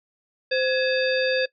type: harmonic tone with a mistuned harmonic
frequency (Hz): 518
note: C5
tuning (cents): -17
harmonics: 1 / 3 / 5 / 7 / 9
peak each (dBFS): -22 / -26 / -30 / -32 / -31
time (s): 0.51-1.46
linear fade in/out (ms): 10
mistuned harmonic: 3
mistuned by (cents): +130
effects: noise-tail reverb RT60 0.1 s tail -20 dB re dry